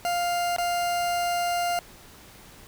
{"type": "tone with dropouts", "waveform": "40% pulse", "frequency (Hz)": 700, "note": "F5", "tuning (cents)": 4, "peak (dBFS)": -23, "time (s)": [0.05, 1.79], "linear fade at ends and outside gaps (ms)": 0, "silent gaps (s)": [0.563, 0.584], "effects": ["pink hiss -49 dBFS RMS until 2.67 s"]}